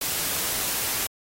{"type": "noise", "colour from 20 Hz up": "white", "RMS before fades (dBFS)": -27, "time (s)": [0.01, 1.07], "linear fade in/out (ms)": 5, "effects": ["AAC 48 kbps"]}